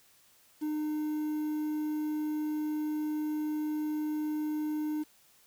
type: tone with quantisation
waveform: triangle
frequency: 304.4 Hz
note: D#4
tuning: 38 cents flat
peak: -28 dBFS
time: 0.61-5.04 s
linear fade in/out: 20 ms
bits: 9
effects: white hiss -63 dBFS RMS until 5.46 s